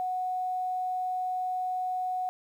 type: tone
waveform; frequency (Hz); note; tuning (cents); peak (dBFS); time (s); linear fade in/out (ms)
sine; 737; F#5; -7; -28; 0-2.29; 0
effects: 10-bit